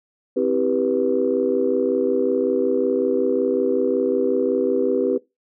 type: chord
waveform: sine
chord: C major seventh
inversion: none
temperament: just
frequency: 261.6 / 327 / 392.4 / 490.5 Hz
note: C4 / E4 / G4 / B4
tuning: 0 / -14 / +2 / -12 cents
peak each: -23 / -26 / -21 / -21 dBFS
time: 0.36-5.18 s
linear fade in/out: 10 ms
effects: noise-tail reverb RT60 0.2 s tail -20 dB re dry + tanh soft clip ceiling -7 dBFS